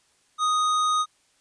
sine tone with hard clipping, 1244.5 Hz, D#6, in tune, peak -22 dBFS, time 0.38-1.06 s, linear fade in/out 50 ms, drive 14 dB, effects white hiss -64 dBFS RMS until 1.4 s + resampled to 22050 Hz

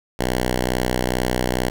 5% pulse tone, 62.3 Hz, B1, 16 cents sharp, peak -8 dBFS, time 0.19-1.7 s, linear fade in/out 5 ms, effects none

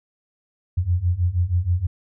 sine beating tone pair, 85.2 / 91.5 Hz, F2 / F#2, -42 / -19 cents, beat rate 6.3 Hz, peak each -22 / -20 dBFS, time 0.77-1.87 s, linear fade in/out 10 ms, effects none

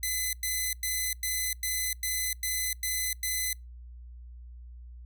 5% pulse tone bursts, 2021 Hz, B6, 39 cents sharp, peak -18 dBFS, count 9, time 0.03-3.53 s, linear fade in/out 2 ms, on 300 ms, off 100 ms, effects noise-tail reverb RT60 0.2 s tail -26 dB re dry + added 60 Hz sine -43 dBFS peak until 5.05 s

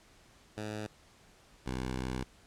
10% pulse tone pair in turn, 106.7 / 63.74 Hz, G#2 / C2, +47 / -45 cents, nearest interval major sixth, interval 892 cents, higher first, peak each -29 / -26 dBFS, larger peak second, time 0.57-0.87 / 1.66-2.24 s, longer second, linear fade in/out 5 ms, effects pink hiss -61 dBFS RMS until 2.46 s + low-pass 9000 Hz 12 dB/octave

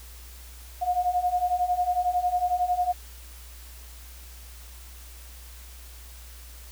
sine beating tone pair, 712 / 723 Hz, F5 / F#5, +33 / -40 cents, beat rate 11 Hz, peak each -27 / -24 dBFS, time 0.81-2.93 s, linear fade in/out 20 ms, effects added 60 Hz sine -43 dBFS peak until 6.71 s + white hiss -49 dBFS RMS until 6.71 s

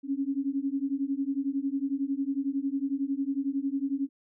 sine beating tone pair, 270 / 281 Hz, C#4 / C#4, -45 / +24 cents, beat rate 11 Hz, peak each -30 dBFS, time 0.03-4.09 s, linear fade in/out 50 ms, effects none

